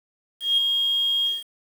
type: tone with ADSR envelope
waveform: sine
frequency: 3252 Hz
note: G#7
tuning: 37 cents flat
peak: -14 dBFS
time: 0.4-1.44 s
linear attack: 180 ms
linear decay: 3 ms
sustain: -5 dB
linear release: 180 ms
effects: tanh soft clip ceiling -12 dBFS + 7-bit